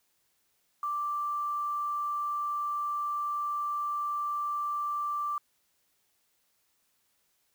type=tone with quantisation; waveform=sine; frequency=1174.7 Hz; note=D6; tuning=in tune; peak=-29 dBFS; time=0.83-5.38 s; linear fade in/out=2 ms; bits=9; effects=white hiss -73 dBFS RMS until 7.54 s